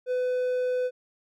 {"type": "tone", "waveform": "triangle", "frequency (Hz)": 502, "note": "B4", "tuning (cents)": 28, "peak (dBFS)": -22, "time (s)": [0.06, 0.91], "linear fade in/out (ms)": 50, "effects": []}